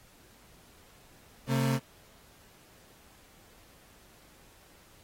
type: tone pair together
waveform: 35% pulse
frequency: 134.05 / 226.1 Hz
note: C3 / A3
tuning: +42 / +47 cents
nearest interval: major sixth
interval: 905 cents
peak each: -25 / -29 dBFS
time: 1.47-1.8 s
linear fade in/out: 50 ms
effects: pink hiss -59 dBFS RMS until 5.03 s + AAC 48 kbps